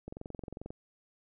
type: click train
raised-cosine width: 2 ms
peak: -28 dBFS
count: 15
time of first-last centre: 0.08-0.705 s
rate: 22.4 Hz
effects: none